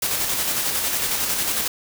white noise with tremolo, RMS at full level -22 dBFS, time 0.02-1.68 s, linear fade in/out 5 ms, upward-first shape square, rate 11 Hz, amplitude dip 30%, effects none

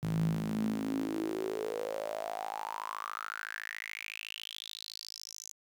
sawtooth tone with high-pass filter sweep, 53.8 Hz, A1, 38 cents flat, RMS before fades -37 dBFS, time 0.02-5.53 s, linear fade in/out 20 ms, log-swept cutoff 140 to 6600 Hz, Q 8.6, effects 10-bit

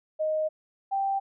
sine tone pair in turn, 622.3 / 784 Hz, D#5 / G5, 0 / 0 cents, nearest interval major third, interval 400 cents, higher second, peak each -24 dBFS, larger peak neither, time 0.19-0.49 / 0.91-1.2 s, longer first, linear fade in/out 20 ms, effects none

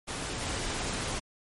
pink noise with level steps, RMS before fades -35 / -33 dBFS, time 0.07-1.2 s, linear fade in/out 20 ms, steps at 0.41 s, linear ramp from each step 2 ms, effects MP3 48 kbps

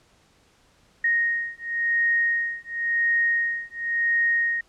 sine beating tone pair, 1864.7 / 1865.64 Hz, A#6 / A#6, 0 / +1 cents, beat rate 0.94 Hz, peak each -24 dBFS, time 1.04-4.61 s, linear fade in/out 5 ms, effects pink hiss -60 dBFS RMS until 4.68 s + low-pass 8000 Hz 12 dB/octave

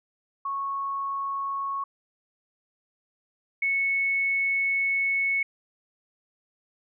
sine tone pair in turn, 1103 / 2206 Hz, C#6 / C#7, -9 / -9 cents, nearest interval octave, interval 1200 cents, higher second, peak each -27 / -22 dBFS, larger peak second, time 0.45-1.84 / 3.62-5.43 s, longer second, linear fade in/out 5 ms, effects none

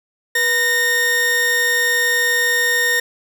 40% pulse tone pair together, 487.9 / 1840.4 Hz, B4 / A#6, -21 / -23 cents, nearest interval octave + major seventh, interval 2298 cents, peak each -24 / -14 dBFS, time 0.35-3 s, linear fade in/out 5 ms, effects none

